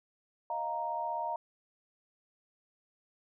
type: chord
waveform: sine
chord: Eb suspended second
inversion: none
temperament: equal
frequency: 622.3 / 698.5 / 932.3 Hz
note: Eb5 / F5 / Bb5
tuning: 0 / 0 / 0 cents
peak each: -40 / -38 / -34 dBFS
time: 0.5-1.36 s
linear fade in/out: 2 ms
effects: none